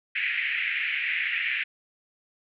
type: band-pass noise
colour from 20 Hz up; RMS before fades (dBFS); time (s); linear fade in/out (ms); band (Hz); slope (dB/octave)
white; -28; 0.15-1.64; 10; 1800 to 2600; 48
effects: none